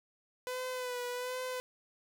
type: tone with vibrato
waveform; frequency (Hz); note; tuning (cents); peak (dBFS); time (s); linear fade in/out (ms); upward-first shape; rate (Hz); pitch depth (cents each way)
sawtooth; 500; B4; +21; -32; 0.47-1.6; 0; sine; 1.3; 36
effects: none

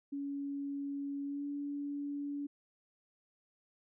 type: tone with pitch glide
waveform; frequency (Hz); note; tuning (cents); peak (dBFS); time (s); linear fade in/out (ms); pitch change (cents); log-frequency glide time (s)
sine; 281.2 to 286.1; C#4 to D4; +25 to -45; -36; 0.12-2.47; 10; +30; 1.24-1.45
effects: none

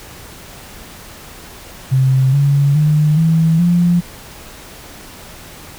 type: tone with pitch steps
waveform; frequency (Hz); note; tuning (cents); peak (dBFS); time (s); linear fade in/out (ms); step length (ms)
sine; 131.8 / 141.26 / 151.4 / 162.26 / 173.91; C3 / C#3 / D#3 / E3 / F3; +13 / +33 / -47 / -27 / -7; -9; 1.91-4.01; 20; 420
effects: pink hiss -36 dBFS RMS until 5.78 s

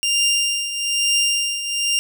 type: tone with tremolo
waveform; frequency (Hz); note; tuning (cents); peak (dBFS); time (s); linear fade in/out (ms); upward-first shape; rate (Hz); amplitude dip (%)
20% pulse; 2794; F7; 0; -10; 0.03-1.99; 0; triangle; 1.1; 70
effects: none

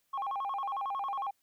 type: tone with vibrato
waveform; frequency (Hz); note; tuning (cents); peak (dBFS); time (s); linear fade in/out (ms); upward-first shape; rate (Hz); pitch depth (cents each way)
sine; 934; A#5; +3; -30; 0.13-1.31; 10; square; 11; 270
effects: tanh soft clip ceiling -30 dBFS + white hiss -75 dBFS RMS until 1.42 s

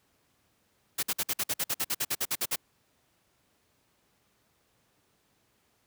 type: noise bursts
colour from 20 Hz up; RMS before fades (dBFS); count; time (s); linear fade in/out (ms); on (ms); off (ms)
white; -29; 16; 0.98-2.56; 10; 50; 52
effects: pink hiss -70 dBFS RMS until 5.86 s + high-pass 80 Hz 12 dB/octave

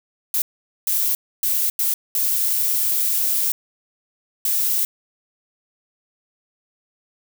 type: noise bursts at uneven times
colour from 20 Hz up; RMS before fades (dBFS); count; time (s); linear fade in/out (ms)
violet; -20; 6; 0.34-0.42 / 0.87-1.15 / 1.43-1.7 / 1.79-1.94 / 2.15-3.52 / 4.45-4.85; 2
effects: none

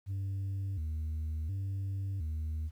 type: tone with vibrato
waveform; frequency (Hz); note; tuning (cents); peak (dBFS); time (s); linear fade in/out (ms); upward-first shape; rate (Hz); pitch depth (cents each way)
sine; 87.31; F2; 0; -30; 0.06-2.71; 50; square; 0.7; 190
effects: tanh soft clip ceiling -32 dBFS + 11-bit

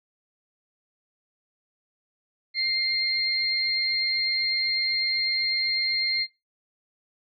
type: tone pair together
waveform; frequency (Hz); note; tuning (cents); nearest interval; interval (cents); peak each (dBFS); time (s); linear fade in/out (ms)
sine; 2100 / 4204; C7 / C8; +6 / +7; octave; 1201; -28 / -24; 2.54-6.27; 50
effects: noise-tail reverb RT60 0.2 s tail -17 dB re dry

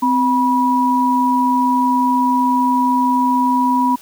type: tone pair together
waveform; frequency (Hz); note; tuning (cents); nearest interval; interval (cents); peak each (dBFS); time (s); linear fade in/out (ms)
sine; 257.4 / 973.3; C4 / B5; -28 / -26; octave + major seventh; 2302; -16 / -14; 0.02-3.96; 10
effects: white hiss -43 dBFS RMS until 4.01 s

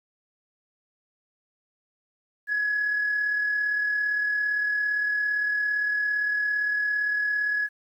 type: tone pair together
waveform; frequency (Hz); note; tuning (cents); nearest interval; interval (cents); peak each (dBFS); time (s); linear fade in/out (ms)
sine; 1649.4 / 1687; G#6 / G#6; -12 / +27; unison; 39; -34 / -22; 2.47-7.69; 50
effects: tanh soft clip ceiling -18 dBFS + 10-bit

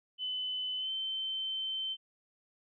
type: tone with pitch glide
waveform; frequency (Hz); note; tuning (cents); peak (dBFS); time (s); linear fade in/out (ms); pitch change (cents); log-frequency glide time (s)
sine; 3020 to 3091; F#7 to G7; +35 to -25; -33; 0.18-1.97; 50; +40; 0.77-0.91
effects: none

